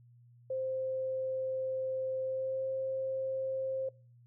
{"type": "tone with pitch glide", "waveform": "sine", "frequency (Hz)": [523.3, 529.1], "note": ["C5", "C5"], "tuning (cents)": [0, 19], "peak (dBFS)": -32, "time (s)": [0.5, 3.89], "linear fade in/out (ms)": 5, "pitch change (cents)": 19, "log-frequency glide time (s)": [2.23, 2.66], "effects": ["noise-tail reverb RT60 0.4 s tail -24 dB re dry", "added 120 Hz sine -57 dBFS peak until 4.26 s"]}